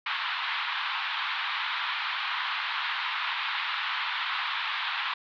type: band-pass noise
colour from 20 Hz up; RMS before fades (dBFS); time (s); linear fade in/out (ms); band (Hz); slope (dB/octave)
pink; -31; 0.06-5.14; 5; 920 to 3900; 48
effects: none